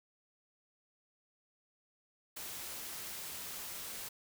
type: noise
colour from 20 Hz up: white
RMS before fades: -44 dBFS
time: 2.36-4.09 s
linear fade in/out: 10 ms
effects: none